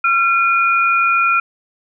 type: tone pair together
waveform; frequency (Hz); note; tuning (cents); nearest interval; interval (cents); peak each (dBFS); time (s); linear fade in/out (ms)
sine; 1367.7 / 2437; F6 / D#7; -37 / -37; minor seventh; 1000; -13 / -16; 0.04-1.4; 5
effects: none